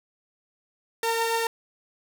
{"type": "tone pair together", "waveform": "sawtooth", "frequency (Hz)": [458.9, 909.9], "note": ["A#4", "A#5"], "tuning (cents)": [-27, -42], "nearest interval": "octave", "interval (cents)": 1185, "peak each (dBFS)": [-22, -23], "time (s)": [1.03, 1.47], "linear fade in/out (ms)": 2, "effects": []}